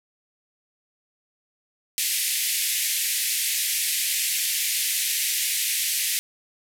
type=band-pass noise; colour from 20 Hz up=white; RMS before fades=-25 dBFS; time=1.98-6.19 s; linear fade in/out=0 ms; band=1900 to 14000 Hz; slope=48 dB/octave; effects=none